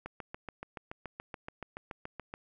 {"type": "click train", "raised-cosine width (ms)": 0.5, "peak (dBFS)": -25, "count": 17, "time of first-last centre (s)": [0.06, 2.339], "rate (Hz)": 7.02, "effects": []}